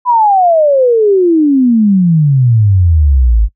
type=exponential sweep; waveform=sine; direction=down; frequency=1009 to 50.2 Hz; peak=-5 dBFS; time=0.05-3.49 s; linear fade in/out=50 ms; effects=noise-tail reverb RT60 0.1 s tail -23 dB re dry